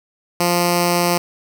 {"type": "tone with notch filter", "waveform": "5% pulse", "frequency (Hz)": 174.61, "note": "F3", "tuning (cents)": 0, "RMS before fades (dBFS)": -17, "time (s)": [0.4, 1.18], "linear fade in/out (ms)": 5, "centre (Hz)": 1600, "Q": 1.1, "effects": []}